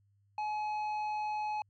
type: tone with tanh clipping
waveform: triangle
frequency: 848 Hz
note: G#5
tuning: 36 cents sharp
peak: -34 dBFS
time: 0.38-1.62 s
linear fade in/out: 2 ms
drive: 12 dB
effects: added 100 Hz sine -67 dBFS peak until 1.69 s